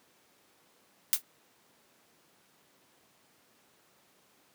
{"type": "noise with exponential decay", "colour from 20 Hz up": "blue", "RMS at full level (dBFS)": -20, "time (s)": [1.13, 1.22], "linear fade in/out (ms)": 0, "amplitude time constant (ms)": 18, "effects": ["pink hiss -65 dBFS RMS until 4.54 s", "high-pass 200 Hz 12 dB/octave"]}